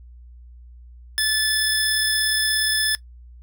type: tone pair together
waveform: 25% pulse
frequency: 1739 / 5180 Hz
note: A6 / E8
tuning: -21 / -31 cents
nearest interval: octave + perfect fifth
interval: 1890 cents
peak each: -17 dBFS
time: 1.18-2.95 s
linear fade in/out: 0 ms
effects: noise-tail reverb RT60 0.1 s tail -19 dB re dry + added 60 Hz sine -41 dBFS peak until 3.42 s